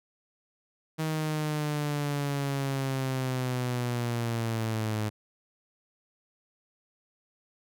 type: linear sweep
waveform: sawtooth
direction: down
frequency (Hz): 158.5 to 106.3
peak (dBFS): -24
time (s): 0.98-5.1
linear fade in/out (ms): 20
effects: none